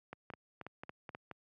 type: clicks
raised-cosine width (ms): 0.5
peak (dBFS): -29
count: 10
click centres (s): 0.13 / 0.302 / 0.337 / 0.613 / 0.666 / 0.835 / 0.894 / 1.092 / 1.149 / 1.313
effects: high-pass 100 Hz 12 dB/octave

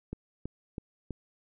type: click train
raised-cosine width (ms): 3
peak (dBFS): -23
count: 4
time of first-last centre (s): 0.13-1.107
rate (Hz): 3.07
effects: none

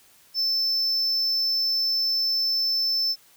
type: tone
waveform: triangle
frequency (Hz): 5290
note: E8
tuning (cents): +5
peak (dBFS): -20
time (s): 0.34-3.16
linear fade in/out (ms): 50
effects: white hiss -56 dBFS RMS until 3.36 s

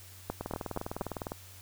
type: two click trains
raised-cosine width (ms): 1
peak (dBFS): -18 / -21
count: 4 / 19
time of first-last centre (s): 0.3-1.011 / 0.41-1.319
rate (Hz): 4.22 / 19.8
effects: added 93 Hz sine -52 dBFS peak until 1.61 s + white hiss -53 dBFS RMS until 1.61 s

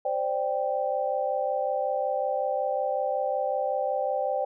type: chord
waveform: sine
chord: C suspended second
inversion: none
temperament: just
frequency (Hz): 523.3 / 588.7 / 784.9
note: C5 / D5 / G5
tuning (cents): 0 / +4 / +2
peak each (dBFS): -29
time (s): 0.05-4.45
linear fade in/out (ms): 5
effects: none

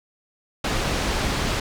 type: low-pass noise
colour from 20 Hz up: pink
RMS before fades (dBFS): -24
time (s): 0.64-1.6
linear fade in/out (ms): 5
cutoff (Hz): 5900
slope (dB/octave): 12
effects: none

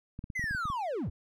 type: clicks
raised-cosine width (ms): 5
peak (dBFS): -27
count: 9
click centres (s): 0.191 / 0.241 / 0.302 / 0.395 / 0.441 / 0.51 / 0.549 / 0.655 / 0.701
type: linear sweep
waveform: triangle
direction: down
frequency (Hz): 2093 to 53.9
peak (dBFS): -29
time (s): 0.35-1.1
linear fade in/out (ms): 10
effects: none

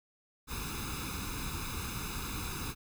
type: noise with comb filter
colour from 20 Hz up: pink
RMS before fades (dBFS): -38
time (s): 0.47-2.75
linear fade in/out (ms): 50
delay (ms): 0.79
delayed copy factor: +0.85
effects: none

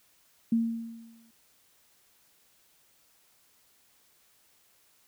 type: tone with exponential decay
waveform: sine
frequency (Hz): 229.1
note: A#3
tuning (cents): -30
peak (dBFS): -20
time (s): 0.52-1.31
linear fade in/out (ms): 5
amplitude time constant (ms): 170
effects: white hiss -65 dBFS RMS until 5.07 s

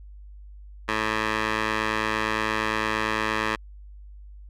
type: tone with band-pass filter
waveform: 15% pulse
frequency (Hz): 108.7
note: A2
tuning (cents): -21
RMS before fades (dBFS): -26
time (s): 0.88-3.56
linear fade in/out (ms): 10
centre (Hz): 1700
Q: 1.1
effects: added 50 Hz sine -41 dBFS peak until 4.49 s

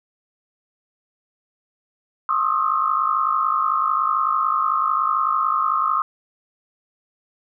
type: tone cluster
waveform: sine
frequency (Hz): 1072 / 1213 / 1264 / 1320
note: C6 / D#6 / D#6 / E6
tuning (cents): +42 / -44 / +27 / +2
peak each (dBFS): -22 / -23 / -22 / -26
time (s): 2.29-6.02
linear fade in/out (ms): 2
effects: none

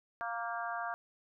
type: harmonic tone with a mistuned harmonic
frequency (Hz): 233.1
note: A#3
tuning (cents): 0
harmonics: 3 / 4 / 5 / 6 / 7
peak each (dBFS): -39 / -43 / -41 / -43 / -43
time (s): 0.21-0.94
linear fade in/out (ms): 0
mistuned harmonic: 7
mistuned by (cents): -23
effects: none

